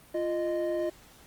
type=tone pair together; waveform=triangle; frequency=346.8 / 618 Hz; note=F4 / D#5; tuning=-12 / -12 cents; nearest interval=minor seventh; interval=1000 cents; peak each=-28 dBFS; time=0.14-0.9 s; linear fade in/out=10 ms; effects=pink hiss -55 dBFS RMS until 1.26 s + Opus 32 kbps